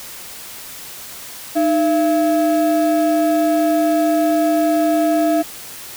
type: ring-modulated tone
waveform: triangle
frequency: 492.1 Hz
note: B4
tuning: 6 cents flat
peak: -8 dBFS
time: 1.55-5.43 s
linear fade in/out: 20 ms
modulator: 184 Hz
effects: white hiss -34 dBFS RMS until 5.96 s